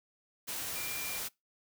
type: tone in noise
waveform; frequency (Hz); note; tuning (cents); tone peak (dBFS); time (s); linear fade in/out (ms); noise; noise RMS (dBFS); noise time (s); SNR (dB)
sine; 2384; D7; +25; -42; 0.75-1.19; 20; white; -38; 0.47-1.29; -7
effects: noise-tail reverb RT60 0.2 s tail -23 dB re dry